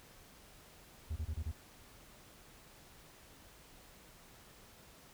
triangle tone bursts, 77.78 Hz, D#2, in tune, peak -33 dBFS, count 5, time 1.1-1.518 s, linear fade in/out 10 ms, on 62 ms, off 27 ms, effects pink hiss -59 dBFS RMS until 5.13 s

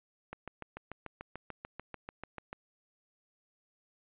click train, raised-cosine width 0.5 ms, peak -26 dBFS, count 16, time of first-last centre 0.33-2.529 s, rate 6.82 Hz, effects resampled to 8000 Hz

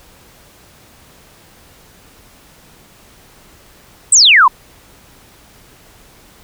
sine exponential sweep, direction down, 8670 to 940 Hz, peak -4 dBFS, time 4.12-4.48 s, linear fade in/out 5 ms, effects pink hiss -45 dBFS RMS until 6.43 s

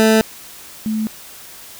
20% pulse / sine tone pair in turn, 220 / 217.7 Hz, A3 / A3, 0 / -18 cents, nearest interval unison, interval 18 cents, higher first, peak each -5 / -17 dBFS, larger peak first, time 0-0.21 / 0.86-1.07 s, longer neither, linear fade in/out 0 ms, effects white hiss -38 dBFS RMS until 1.79 s

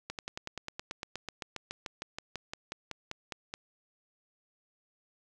slowing click train, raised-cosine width 0.2 ms, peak -20 dBFS, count 25, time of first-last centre 0.1-3.539 s, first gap 88 ms, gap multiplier 1.04, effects none

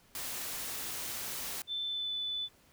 white noise, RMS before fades -39 dBFS, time 0.15-1.62 s, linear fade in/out 2 ms
sine tone with pitch glide, 3533 to 3492 Hz, A7 to A7, +6 to -14 cents, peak -33 dBFS, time 1.67-2.49 s, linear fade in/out 50 ms, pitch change -20 cents, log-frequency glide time 1.84-2.15 s
effects pink hiss -64 dBFS RMS until 2.72 s

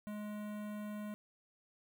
square tone with notch filter, 209.6 Hz, G#3, 16 cents sharp, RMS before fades -43 dBFS, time 0.07-1.14 s, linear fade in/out 0 ms, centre 5100 Hz, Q 0.52, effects none

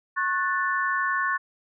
sine chord, F# minor, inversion second, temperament equal with one note detuned, 1092.2 / 1480 / 1760 Hz, C#6 / F#6 / A6, -26 / 0 / 0 cents, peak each -26 / -28 / -27 dBFS, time 0.16-1.38 s, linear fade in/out 20 ms, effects none

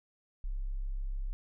sine tone, 33.38 Hz, C1, 35 cents sharp, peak -32 dBFS, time 0.44-1.33 s, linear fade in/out 0 ms, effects none

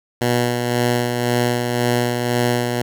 10% pulse tone with tremolo, 121.4 Hz, B2, 29 cents flat, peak -7 dBFS, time 0.21-2.82 s, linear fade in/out 5 ms, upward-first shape sine, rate 1.9 Hz, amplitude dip 40%, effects none

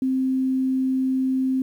sine tone, 261.6 Hz, C4, in tune, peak -19 dBFS, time 0.02-1.62 s, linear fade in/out 2 ms, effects 9-bit

